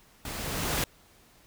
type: noise with level ramp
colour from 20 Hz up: pink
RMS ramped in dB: -38 to -27 dBFS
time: 0.25-0.84 s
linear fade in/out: 2 ms
effects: pink hiss -59 dBFS RMS until 1.46 s